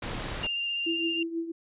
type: noise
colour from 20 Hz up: pink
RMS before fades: -34 dBFS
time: 0.02-0.47 s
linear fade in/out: 5 ms
type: tone with vibrato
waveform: sine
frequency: 2794 Hz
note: F7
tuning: in tune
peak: -28 dBFS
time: 0.43-1.23 s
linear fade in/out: 5 ms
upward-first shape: sine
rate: 15 Hz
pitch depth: 15 cents each way
type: tone with tremolo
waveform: sine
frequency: 331.9 Hz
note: E4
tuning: 12 cents sharp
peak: -26 dBFS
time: 0.86-1.52 s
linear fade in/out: 10 ms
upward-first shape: triangle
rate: 6.2 Hz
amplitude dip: 75%
effects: resampled to 8000 Hz